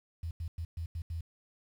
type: tone bursts at uneven times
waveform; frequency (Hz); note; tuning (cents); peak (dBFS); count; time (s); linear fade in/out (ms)
sine; 82.8; E2; +8; -34; 6; 0.23-0.31 / 0.4-0.48 / 0.58-0.65 / 0.77-0.86 / 0.95-1.02 / 1.1-1.21; 5
effects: 10-bit